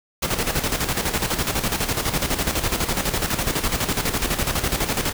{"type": "noise with tremolo", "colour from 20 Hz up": "pink", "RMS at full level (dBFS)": -21, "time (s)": [0.22, 5.13], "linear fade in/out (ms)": 10, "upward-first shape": "square", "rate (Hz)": 12, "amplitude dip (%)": 60, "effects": []}